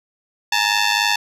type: ring-modulated tone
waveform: 10% pulse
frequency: 885 Hz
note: A5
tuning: 10 cents sharp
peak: -4 dBFS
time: 0.52-1.16 s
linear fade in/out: 5 ms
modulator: 51.6 Hz
effects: low-pass 9000 Hz 12 dB/octave